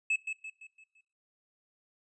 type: tone with echo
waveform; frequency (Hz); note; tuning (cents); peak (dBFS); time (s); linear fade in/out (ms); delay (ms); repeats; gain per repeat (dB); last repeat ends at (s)
triangle; 2600; E7; -24; -24; 0.1-0.16; 5; 170; 5; -7; 1.01
effects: noise-tail reverb RT60 0.5 s tail -20 dB re dry + resampled to 22050 Hz